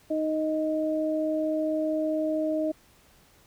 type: tone pair together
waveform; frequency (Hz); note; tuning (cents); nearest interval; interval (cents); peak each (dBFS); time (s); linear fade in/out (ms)
sine; 311.1 / 624.4; D#4 / D#5; 0 / +6; octave; 1206; -27; 0.1-2.72; 10
effects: pink hiss -59 dBFS RMS until 3.46 s